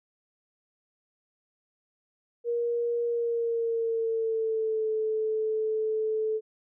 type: tone with pitch glide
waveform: sine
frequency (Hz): 472.8 to 436.1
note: A#4 to A4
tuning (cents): +24 to -15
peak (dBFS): -25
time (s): 2.44-6.41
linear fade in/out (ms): 50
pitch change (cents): -139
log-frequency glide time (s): 3.05-4.89
effects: none